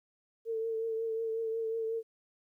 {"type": "tone with vibrato", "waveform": "sine", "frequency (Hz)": 450, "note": "A4", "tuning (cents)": 39, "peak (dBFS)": -31, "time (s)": [0.45, 2.03], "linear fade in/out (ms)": 50, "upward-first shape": "triangle", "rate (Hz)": 5.5, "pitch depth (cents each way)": 32, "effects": ["12-bit"]}